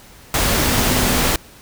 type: tone in noise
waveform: sine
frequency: 250.1 Hz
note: B3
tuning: 22 cents sharp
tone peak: -25 dBFS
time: 0.6-1.28 s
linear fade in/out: 2 ms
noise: pink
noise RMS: -17 dBFS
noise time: 0.34-1.36 s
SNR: -11 dB
effects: pink hiss -44 dBFS RMS until 1.61 s